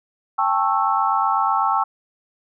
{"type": "chord", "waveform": "sine", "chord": "A dominant seventh", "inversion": "third", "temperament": "just", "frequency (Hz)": [792, 880, 1100, 1320], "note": ["G5", "A5", "C#6", "E6"], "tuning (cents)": [18, 0, -14, 2], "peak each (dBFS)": -22, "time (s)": [0.38, 1.84], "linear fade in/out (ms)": 10, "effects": []}